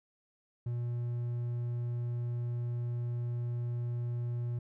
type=tone; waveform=triangle; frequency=120 Hz; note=B2; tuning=49 cents flat; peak=-30 dBFS; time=0.66-4.59 s; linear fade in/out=5 ms; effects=none